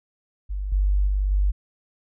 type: tone with level steps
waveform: sine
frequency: 49 Hz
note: G1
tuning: in tune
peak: -25 / -17 / -19 / -17 dBFS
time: 0.49-1.52 s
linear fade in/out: 20 ms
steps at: 0.72 / 1.07 / 1.31 s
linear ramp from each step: 5 ms
effects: none